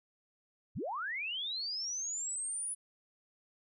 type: linear sweep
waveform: sine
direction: up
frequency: 49.81 to 10000 Hz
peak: -35 dBFS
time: 0.75-2.75 s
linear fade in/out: 20 ms
effects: none